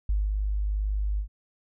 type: tone with ADSR envelope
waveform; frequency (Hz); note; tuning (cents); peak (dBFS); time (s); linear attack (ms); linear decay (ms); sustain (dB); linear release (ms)
sine; 51; G#1; -31; -21; 0.09-1.28; 4; 200; -3; 94
effects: none